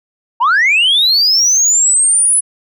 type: linear sweep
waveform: sine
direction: up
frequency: 878 to 10240 Hz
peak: -6 dBFS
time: 0.4-2.41 s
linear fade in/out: 20 ms
effects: tanh soft clip ceiling -6 dBFS